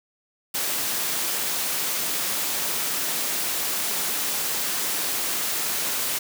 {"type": "high-pass noise", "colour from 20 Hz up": "white", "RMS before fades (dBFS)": -26, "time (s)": [0.54, 6.19], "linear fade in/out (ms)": 10, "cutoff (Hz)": 160, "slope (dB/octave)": 12, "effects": []}